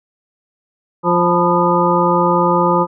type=harmonic tone with a mistuned harmonic; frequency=175 Hz; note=F3; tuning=4 cents sharp; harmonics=1 / 2 / 3 / 5 / 6 / 7; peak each=-18 / -18 / -18 / -18 / -18 / -18 dBFS; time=1.03-2.87 s; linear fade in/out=50 ms; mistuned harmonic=6; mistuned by=-98 cents; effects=none